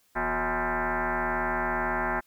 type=tone with frequency modulation; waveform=sine; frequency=365 Hz; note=F#4; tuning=24 cents flat; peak=-25 dBFS; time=0.15-2.21 s; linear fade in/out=20 ms; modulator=202 Hz; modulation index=7.4; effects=white hiss -66 dBFS RMS until 2.26 s